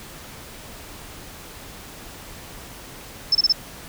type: tone bursts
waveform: sine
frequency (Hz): 5274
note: E8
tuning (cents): 0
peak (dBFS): -13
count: 4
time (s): 3.32-3.525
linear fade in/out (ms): 5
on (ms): 31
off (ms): 27
effects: pink hiss -40 dBFS RMS until 3.88 s